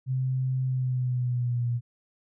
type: tone with pitch glide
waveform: sine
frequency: 130 to 119.9 Hz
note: C3 to A#2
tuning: -11 to +49 cents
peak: -24 dBFS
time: 0.06-1.81 s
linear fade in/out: 50 ms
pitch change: -140 cents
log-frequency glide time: 0.65-1.68 s
effects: none